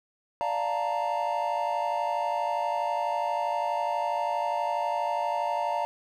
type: chord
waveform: triangle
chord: Bb major seventh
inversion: first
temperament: equal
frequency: 587.3 / 698.5 / 880 / 932.3 Hz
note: D5 / F5 / A5 / Bb5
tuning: 0 / 0 / 0 / 0 cents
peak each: -31 / -29 / -31 / -28 dBFS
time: 0.41-5.85 s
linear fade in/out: 0 ms
effects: none